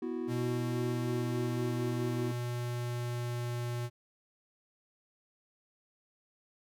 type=chord; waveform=triangle; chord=B suspended fourth; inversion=none; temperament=equal; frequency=246.9 / 329.6 / 370 Hz; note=B3 / E4 / F#4; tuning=0 / 0 / 0 cents; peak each=-36 dBFS; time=0.02-2.32 s; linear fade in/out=5 ms
type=tone with pitch glide; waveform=square; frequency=122.5 to 120.53 Hz; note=B2 to B2; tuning=-14 to -42 cents; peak=-34 dBFS; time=0.27-3.9 s; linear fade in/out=50 ms; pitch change=-28 cents; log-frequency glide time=0.59-3.66 s
effects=none